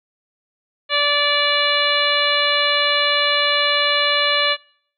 harmonic tone, 581 Hz, D5, 19 cents flat, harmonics 1 / 2 / 3 / 4 / 5 / 6 / 7, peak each -23 / -23 / -23 / -23 / -23 / -23 / -23 dBFS, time 0.89-4.57 s, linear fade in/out 50 ms, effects noise-tail reverb RT60 0.6 s tail -24 dB re dry

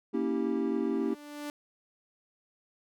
triangle chord, A# diminished seventh, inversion none, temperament equal with one note detuned, 233.1 / 277.2 / 324.3 / 392 Hz, A#3 / C#4 / E4 / G4, 0 / 0 / -28 / 0 cents, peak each -31 dBFS, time 0.13-1.15 s, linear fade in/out 20 ms
sawtooth tone with exponential growth, 293.7 Hz, D4, in tune, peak -31 dBFS, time 0.53-1.5 s, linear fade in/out 1 ms, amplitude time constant 210 ms
effects none

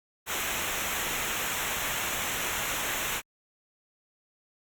pink noise with comb filter, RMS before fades -31 dBFS, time 0.26-3.22 s, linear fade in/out 50 ms, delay 0.21 ms, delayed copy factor -0.75, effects Opus 48 kbps

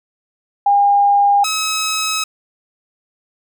sine / 10% pulse tone pair in turn, 808 / 1282.6 Hz, G#5 / E6, -48 / -48 cents, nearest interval minor sixth, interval 800 cents, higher second, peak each -9 dBFS, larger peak neither, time 0.66-1.44 / 1.44-2.24 s, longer second, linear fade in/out 5 ms, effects none

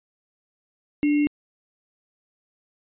sine tone with sample-and-hold, 293.7 Hz, D4, in tune, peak -17 dBFS, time 1.03-1.27 s, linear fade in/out 0 ms, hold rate 2450 Hz, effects resampled to 8000 Hz

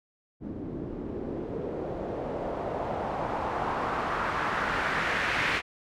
white noise with low-pass filter sweep, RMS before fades -31 dBFS, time 0.4-5.62 s, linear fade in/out 50 ms, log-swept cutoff 260 to 2200 Hz, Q 1.9, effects none

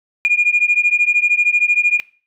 sine beating tone pair, 2423 / 2436 Hz, D#7 / D#7, -47 / -37 cents, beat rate 13 Hz, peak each -14 dBFS, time 0.25-2 s, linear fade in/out 0 ms, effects noise-tail reverb RT60 0.4 s tail -21 dB re dry + tanh soft clip ceiling -5 dBFS

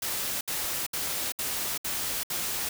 white noise bursts, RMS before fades -31 dBFS, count 6, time 0.02-2.69 s, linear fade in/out 5 ms, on 390 ms, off 66 ms, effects none

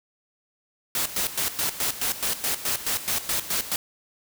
white noise with tremolo, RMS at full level -25 dBFS, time 0.95-3.76 s, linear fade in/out 2 ms, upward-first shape square, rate 4.7 Hz, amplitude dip 75%, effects none

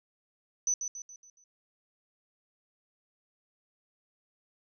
sine tone with echo, 6000 Hz, F#8, 23 cents sharp, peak -25 dBFS, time 0.67-0.74 s, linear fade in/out 2 ms, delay 140 ms, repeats 5, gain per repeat -7 dB, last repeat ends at 1.44 s, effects none

